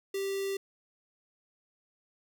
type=tone with notch filter; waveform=square; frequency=392 Hz; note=G4; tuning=in tune; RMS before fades=-33 dBFS; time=0.14-0.57 s; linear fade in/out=5 ms; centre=1100 Hz; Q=1.8; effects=none